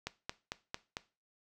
click train, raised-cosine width 0.2 ms, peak -19 dBFS, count 5, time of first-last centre 0.07-0.969 s, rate 4.45 Hz, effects noise-tail reverb RT60 0.3 s tail -17 dB re dry

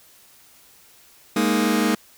sawtooth chord, Ab suspended second, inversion none, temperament just, 207.7 / 233.6 / 311.5 Hz, Ab3 / Bb3 / Eb4, 0 / +4 / +2 cents, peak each -18 dBFS, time 1.36-1.95 s, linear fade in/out 5 ms, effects white hiss -52 dBFS RMS until 2.17 s

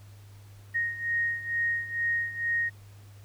sine beating tone pair, 1864.7 / 1866.9 Hz, A#6 / A#6, 0 / +2 cents, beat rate 2.2 Hz, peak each -28 / -32 dBFS, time 0.74-2.7 s, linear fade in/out 20 ms, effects added 101 Hz sine -47 dBFS peak until 3.24 s + pink hiss -59 dBFS RMS until 3.24 s

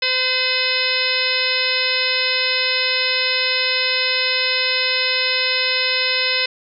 harmonic tone with a mistuned harmonic, 512 Hz, C5, 38 cents flat, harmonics 1 / 2 / 3 / 4 / 5 / 6 / 7 / 8 / 9 / 10, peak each -28 / -33 / -28 / -24 / -23 / -27 / -26 / -25 / -33 / -23 dBFS, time 0.02-6.46 s, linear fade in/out 5 ms, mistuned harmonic 6, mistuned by -39 cents, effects none

